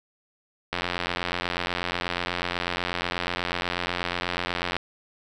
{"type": "click train", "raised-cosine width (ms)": 0.3, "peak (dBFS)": -10, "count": 357, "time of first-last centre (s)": [0.73, 4.766], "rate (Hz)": 88.2, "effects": []}